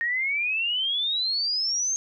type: exponential sweep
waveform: sine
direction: up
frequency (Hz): 1840 to 6460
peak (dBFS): -23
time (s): 0.01-1.96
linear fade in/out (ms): 0
effects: none